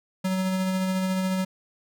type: tone with tremolo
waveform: square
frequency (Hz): 187.5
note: F#3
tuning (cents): +23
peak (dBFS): -23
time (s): 0.24-1.45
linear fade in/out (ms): 10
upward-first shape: sine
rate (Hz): 14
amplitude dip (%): 25
effects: none